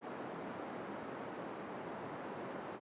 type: band-pass noise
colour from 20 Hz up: pink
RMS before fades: -45 dBFS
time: 0.01-2.8 s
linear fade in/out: 50 ms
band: 220 to 1200 Hz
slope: 12 dB/octave
effects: high-pass 100 Hz 12 dB/octave + resampled to 8000 Hz